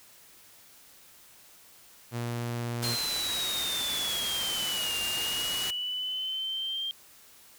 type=tone; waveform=sawtooth; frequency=118.9 Hz; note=A#2; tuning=35 cents sharp; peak=-27 dBFS; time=2.11-2.97 s; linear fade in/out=50 ms
type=low-pass noise; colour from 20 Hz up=white; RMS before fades=-35 dBFS; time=2.82-5.71 s; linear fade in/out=10 ms; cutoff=11000 Hz; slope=12 dB/octave
type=linear two-way sweep; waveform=sine; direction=down then up; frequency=4186 to 2794 to 3188 Hz; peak=-30 dBFS; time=2.84-6.91 s; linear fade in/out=0 ms; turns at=4.97 s
effects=white hiss -55 dBFS RMS until 7.58 s